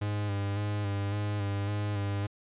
45% pulse tone with vibrato, 102 Hz, G#2, 31 cents flat, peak -29 dBFS, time 0.01-2.27 s, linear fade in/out 10 ms, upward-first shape square, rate 1.8 Hz, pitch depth 27 cents each way, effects resampled to 8000 Hz

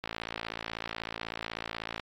click train, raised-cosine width 0.3 ms, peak -18 dBFS, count 111, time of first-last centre 0.04-1.997 s, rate 56.2 Hz, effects AAC 64 kbps

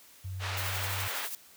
sine tone with pitch glide, 93.8 to 95.94 Hz, F#2 to G2, +24 to -37 cents, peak -34 dBFS, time 0.24-1.08 s, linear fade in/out 10 ms, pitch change +39 cents, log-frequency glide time 0.36-0.84 s
white band-pass noise, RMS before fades -37 dBFS, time 0.39-1.29 s, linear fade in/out 50 ms, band 580 to 2900 Hz, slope 12 dB/octave
blue noise with tremolo, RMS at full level -36 dBFS, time 0.57-1.35 s, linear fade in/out 2 ms, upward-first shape triangle, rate 12 Hz, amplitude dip 55%
effects white hiss -56 dBFS RMS until 1.56 s + high-pass 60 Hz 12 dB/octave

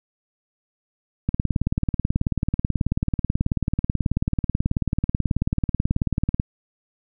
click train, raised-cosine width 5 ms, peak -8 dBFS, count 95, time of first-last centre 1.29-6.399 s, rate 18.4 Hz, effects none

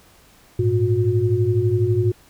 sine tone cluster, 102.4 / 114.5 / 360.8 Hz, G#2 / A#2 / F#4, -24 / -31 / -44 cents, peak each -20 dBFS, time 0.59-2.12 s, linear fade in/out 5 ms, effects pink hiss -52 dBFS RMS until 2.29 s

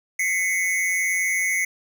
square tone pair together, 2024 / 2205 Hz, B6 / C#7, +42 / -10 cents, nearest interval minor second, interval 148 cents, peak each -24 dBFS, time 0.19-1.65 s, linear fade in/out 5 ms, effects none

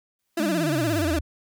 white noise with exponential growth, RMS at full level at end -40 dBFS, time 0.19-1.02 s, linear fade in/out 1 ms, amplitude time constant 180 ms
30% pulse tone with vibrato, 315.7 Hz, D#4, 25 cents sharp, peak -20 dBFS, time 0.37-1.19 s, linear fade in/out 5 ms, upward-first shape sine, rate 17 Hz, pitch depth 140 cents each way
sine exponential sweep, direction down, 224.4 to 72.2 Hz, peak -26 dBFS, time 0.39-1.21 s, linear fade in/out 10 ms
effects none

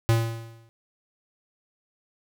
square tone with exponential decay, 114.3 Hz, A#2, 34 cents flat, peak -16 dBFS, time 0.09-0.69 s, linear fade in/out 0 ms, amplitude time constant 130 ms, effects none

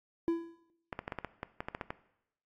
triangle tone with exponential decay, 334.4 Hz, E4, 25 cents sharp, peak -23 dBFS, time 0.28-0.7 s, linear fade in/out 0 ms, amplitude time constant 91 ms
clicks, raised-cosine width 0.5 ms, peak -21 dBFS, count 12, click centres 0.928 / 0.991 / 1.079 / 1.122 / 1.187 / 1.247 / 1.431 / 1.605 / 1.685 / 1.749 / 1.812 / 1.905 s
effects noise-tail reverb RT60 0.8 s tail -17 dB re dry + AAC 48 kbps

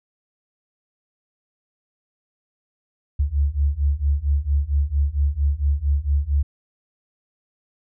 sine beating tone pair, 69.3 / 73.7 Hz, C#2 / D2, 0 / +7 cents, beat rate 4.4 Hz, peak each -21 / -20 dBFS, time 3.19-6.43 s, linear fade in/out 10 ms, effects none

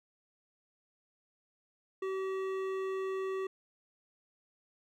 triangle tone with hard clipping, 382 Hz, G4, 45 cents flat, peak -35 dBFS, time 2.02-3.47 s, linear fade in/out 5 ms, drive 16 dB, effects none

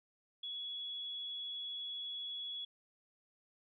sine tone, 3372 Hz, G#7, 26 cents sharp, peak -40 dBFS, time 0.43-2.65 s, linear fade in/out 5 ms, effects none

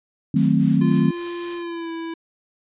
sine chord, D# diminished seventh, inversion none, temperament equal, 155.56 / 185 / 220 / 261.6 Hz, D#3 / F#3 / A3 / C4, 0 / 0 / 0 / 0 cents, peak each -20 dBFS, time 0.34-1.11 s, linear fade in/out 5 ms
white noise with tremolo, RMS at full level -40 dBFS, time 0.36-1.63 s, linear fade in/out 2 ms, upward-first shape sine, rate 3.7 Hz, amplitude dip 60%
square tone with pitch glide, 346.2 to 330 Hz, F4 to E4, -15 to +2 cents, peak -28 dBFS, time 0.81-2.14 s, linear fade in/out 5 ms, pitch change -83 cents, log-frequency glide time 1.56-1.91 s
blue noise, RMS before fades -34 dBFS, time 1.24-1.55 s, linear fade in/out 10 ms
effects resampled to 8000 Hz

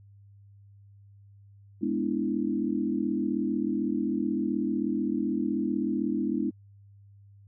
sine chord, E dominant seventh, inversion first, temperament equal, 207.7 / 246.9 / 293.7 / 329.6 Hz, G#3 / B3 / D4 / E4, 0 / 0 / 0 / 0 cents, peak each -31 dBFS, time 1.81-6.51 s, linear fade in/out 20 ms, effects added 100 Hz sine -51 dBFS peak until 7.47 s

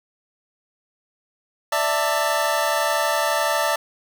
25% pulse chord, D suspended second, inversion none, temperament equal with one note detuned, 587.3 / 659.3 / 891.8 Hz, D5 / E5 / A5, 0 / 0 / +23 cents, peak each -20 dBFS, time 1.72-3.76 s, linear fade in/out 5 ms, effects none

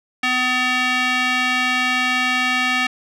square tone with band-pass filter, 252.6 Hz, B3, 39 cents sharp, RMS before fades -19 dBFS, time 0.23-2.87 s, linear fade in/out 5 ms, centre 2300 Hz, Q 1.9, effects none

